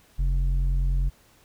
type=tone with low-pass filter; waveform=square; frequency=45.01 Hz; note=F#1; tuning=47 cents flat; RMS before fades=-23 dBFS; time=0.18-1.1 s; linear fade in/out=20 ms; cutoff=100 Hz; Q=2.3; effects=pink hiss -58 dBFS RMS until 1.44 s